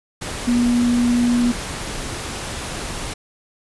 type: tone in noise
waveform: sine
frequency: 241.3 Hz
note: B3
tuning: 40 cents flat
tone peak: -14 dBFS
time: 0.47-1.52 s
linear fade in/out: 10 ms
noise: pink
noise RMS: -28 dBFS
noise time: 0.21-3.14 s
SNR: +11 dB
effects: resampled to 24000 Hz